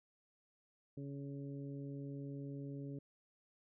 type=harmonic tone; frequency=140 Hz; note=C#3; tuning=18 cents sharp; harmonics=1 / 2 / 3 / 4; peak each=-45 / -47 / -53 / -59 dBFS; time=0.97-2.99 s; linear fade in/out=5 ms; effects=none